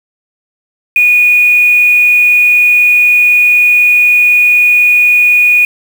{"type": "tone with quantisation", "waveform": "sine", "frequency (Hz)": 2461, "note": "D#7", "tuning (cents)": -20, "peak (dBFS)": -4, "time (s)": [0.96, 5.65], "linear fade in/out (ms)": 2, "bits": 4, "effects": []}